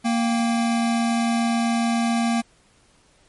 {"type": "tone pair together", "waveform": "square", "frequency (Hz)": [232.3, 784], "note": ["A#3", "G5"], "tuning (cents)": [-6, 0], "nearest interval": "octave + major sixth", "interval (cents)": 2106, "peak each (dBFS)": [-20, -29], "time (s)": [0.04, 2.42], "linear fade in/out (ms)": 20, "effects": ["pink hiss -58 dBFS RMS until 3.28 s", "MP3 48 kbps"]}